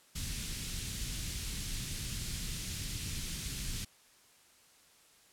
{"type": "band-stop noise", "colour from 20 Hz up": "pink", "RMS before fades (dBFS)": -38, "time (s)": [0.15, 3.85], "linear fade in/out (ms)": 10, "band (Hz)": [170, 3100], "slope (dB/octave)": 12, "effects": ["white hiss -63 dBFS RMS until 5.32 s", "low-pass 11000 Hz 12 dB/octave"]}